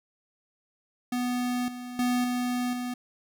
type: tone with level steps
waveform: square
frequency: 246.9 Hz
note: B3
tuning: in tune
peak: -27 / -37 / -24 / -27 / -31 dBFS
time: 1.12-2.94 s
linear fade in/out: 5 ms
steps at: 1.68 / 1.99 / 2.24 / 2.73 s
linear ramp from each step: 2 ms
effects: none